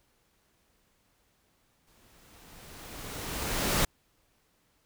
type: noise with exponential growth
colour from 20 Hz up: pink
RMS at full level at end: -25 dBFS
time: 1.87-3.85 s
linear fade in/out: 5 ms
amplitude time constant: 430 ms
effects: pink hiss -70 dBFS RMS until 4.85 s